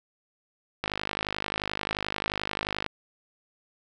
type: click train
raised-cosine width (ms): 0.3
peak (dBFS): -12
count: 105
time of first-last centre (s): 0.84-2.863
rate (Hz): 51.4
effects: none